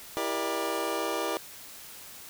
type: chord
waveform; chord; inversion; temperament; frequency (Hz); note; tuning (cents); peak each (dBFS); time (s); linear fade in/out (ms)
25% pulse; E half-diminished seventh; none; just; 329.6 / 395.6 / 474.7 / 593.3; E4 / G4 / Bb4 / D5; 0 / +16 / +31 / +18; -31; 0.17-1.37; 0
effects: white hiss -46 dBFS RMS until 2.29 s